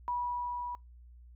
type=tone with level ramp; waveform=sine; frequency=974 Hz; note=B5; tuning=24 cents flat; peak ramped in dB=-30 to -36 dBFS; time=0.08-0.75 s; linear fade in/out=0 ms; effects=noise-tail reverb RT60 0.2 s tail -25 dB re dry + added 60 Hz sine -51 dBFS peak until 1.35 s